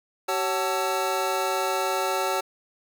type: tone cluster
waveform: square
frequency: 381.8 / 555 / 750 / 885 / 1333 Hz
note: G4 / C#5 / F#5 / A5 / E6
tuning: -46 / +2 / +23 / +10 / +19 cents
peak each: -31 dBFS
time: 0.28-2.41 s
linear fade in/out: 10 ms
effects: none